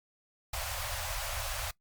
pink band-stop noise, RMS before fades -36 dBFS, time 0.53-1.71 s, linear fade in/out 5 ms, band 110 to 540 Hz, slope 96 dB/octave, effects noise-tail reverb RT60 0.1 s tail -22 dB re dry + Opus 48 kbps

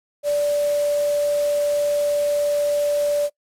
sine tone in noise, 583 Hz, D5, 13 cents flat, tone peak -17 dBFS, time 0.23-3.3 s, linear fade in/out 50 ms, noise white, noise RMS -35 dBFS, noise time 0.23-3.3 s, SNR +15 dB, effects noise-tail reverb RT60 0.1 s tail -23 dB re dry + low-pass 12000 Hz 12 dB/octave

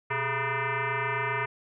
sine tone with frequency modulation, 426.3 Hz, G#4, 45 cents sharp, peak -26 dBFS, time 0.1-1.46 s, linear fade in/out 10 ms, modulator 275 Hz, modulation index 7, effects none

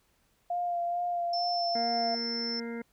sine tone with vibrato, 698.5 Hz, F5, in tune, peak -28 dBFS, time 0.5-2.15 s, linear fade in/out 5 ms, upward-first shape sine, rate 2.3 Hz, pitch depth 20 cents each way
sine tone, 5330 Hz, E8, 18 cents sharp, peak -32 dBFS, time 1.33-2.6 s, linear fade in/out 5 ms
harmonic tone, 233.1 Hz, A#3, in tune, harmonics 1 / 2 / 3 / 4 / 6 / 7 / 8 / 9, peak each -36 / -39 / -53 / -51 / -50 / -52 / -55 / -47 dBFS, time 1.75-2.82 s, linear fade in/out 5 ms
effects pink hiss -70 dBFS RMS until 2.92 s

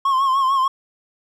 triangle tone with vibrato, 1071 Hz, C6, 40 cents sharp, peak -13 dBFS, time 0.05-0.68 s, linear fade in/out 5 ms, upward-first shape triangle, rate 6.7 Hz, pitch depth 76 cents each way, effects none

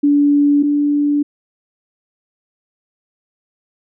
sine tone pair in turn, 288.4 / 290.9 Hz, D4 / D4, -31 / -16 cents, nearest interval unison, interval 15 cents, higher second, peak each -9 / -12 dBFS, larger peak first, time 0.03-0.63 / 0.63-1.23 s, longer neither, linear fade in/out 10 ms, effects none

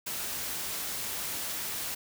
white noise, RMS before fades -35 dBFS, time 0.06-1.95 s, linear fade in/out 10 ms, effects none

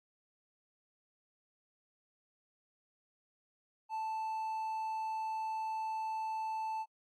triangle tone, 880 Hz, A5, in tune, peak -33 dBFS, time 3.89-6.86 s, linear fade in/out 50 ms, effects AAC 48 kbps

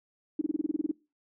sine tone bursts, 305 Hz, D#4, 34 cents flat, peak -24 dBFS, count 11, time 0.39-0.914 s, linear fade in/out 5 ms, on 24 ms, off 26 ms, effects noise-tail reverb RT60 0.3 s tail -24 dB re dry

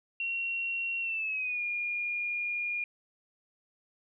sine tone with pitch glide, 2737 to 2424 Hz, F7 to D#7, -36 to -46 cents, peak -30 dBFS, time 0.2-2.84 s, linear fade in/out 2 ms, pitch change -210 cents, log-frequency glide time 1.01-1.62 s, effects none

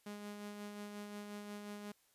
sawtooth tone with tremolo, 206.5 Hz, G#3, 10 cents flat, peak -40 dBFS, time 0.06-1.92 s, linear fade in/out 5 ms, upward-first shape sine, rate 5.6 Hz, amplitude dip 35%, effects white hiss -73 dBFS RMS until 2.14 s + resampled to 32000 Hz

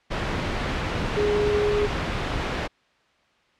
sine tone in noise, 415.3 Hz, G#4, in tune, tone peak -20 dBFS, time 1.16-1.87 s, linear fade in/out 20 ms, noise pink, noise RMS -26 dBFS, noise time 0.1-2.68 s, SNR +3 dB, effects white hiss -62 dBFS RMS until 3.59 s + low-pass 3000 Hz 12 dB/octave

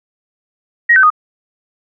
sine tone with pitch steps, 1888 / 1534 / 1237 Hz, A#6 / G6 / D#6, +22 / -38 / -10 cents, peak -5 dBFS, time 0.89-1.103 s, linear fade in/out 10 ms, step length 71 ms, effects none

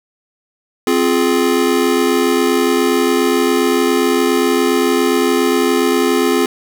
square chord, F minor, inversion second, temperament just, 261.9 / 349.2 / 419.1 Hz, C4 / F4 / Ab4, +2 / 0 / +16 cents, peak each -17 dBFS, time 0.87-6.46 s, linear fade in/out 2 ms, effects none

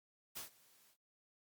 white noise with ADSR envelope, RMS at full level -44 dBFS, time 0.35-0.97 s, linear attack 23 ms, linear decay 120 ms, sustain -24 dB, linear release 78 ms, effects high-pass 80 Hz 12 dB/octave + Opus 48 kbps

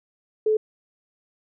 sine tone, 432.1 Hz, A4, 31 cents flat, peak -17 dBFS, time 0.46-0.57 s, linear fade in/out 5 ms, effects none

